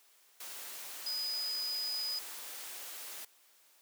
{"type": "tone in noise", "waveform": "sine", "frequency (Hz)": 4978, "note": "D#8", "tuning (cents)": 0, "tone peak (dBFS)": -34, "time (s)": [1.06, 2.19], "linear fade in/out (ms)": 5, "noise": "white", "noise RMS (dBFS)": -45, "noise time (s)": [0.4, 3.25], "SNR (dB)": 8, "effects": ["white hiss -65 dBFS RMS until 3.81 s", "high-pass 400 Hz 12 dB/octave"]}